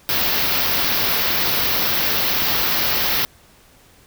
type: band-stop noise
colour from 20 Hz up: white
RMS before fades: -19 dBFS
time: 0.09-3.25 s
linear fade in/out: 0 ms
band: 5500 to 13000 Hz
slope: 48 dB/octave
effects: pink hiss -51 dBFS RMS until 4.06 s